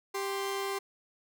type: tone pair together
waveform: sawtooth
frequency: 393.2 / 1049 Hz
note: G4 / C6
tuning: +5 / +4 cents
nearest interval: octave + perfect fourth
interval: 1699 cents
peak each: -29 / -34 dBFS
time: 0.14-0.79 s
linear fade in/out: 10 ms
effects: none